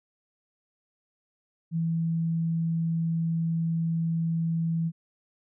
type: tone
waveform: sine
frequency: 164.81 Hz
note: E3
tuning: in tune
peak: -24 dBFS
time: 1.71-4.92 s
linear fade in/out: 50 ms
effects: none